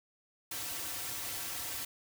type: noise with comb filter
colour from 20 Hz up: white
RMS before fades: -39 dBFS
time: 0.51-1.85 s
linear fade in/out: 5 ms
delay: 4.8 ms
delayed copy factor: -0.9
effects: none